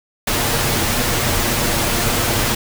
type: noise with comb filter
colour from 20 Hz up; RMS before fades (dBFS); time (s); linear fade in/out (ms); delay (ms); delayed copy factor
pink; -18; 0.27-2.55; 5; 8.5; +0.5
effects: none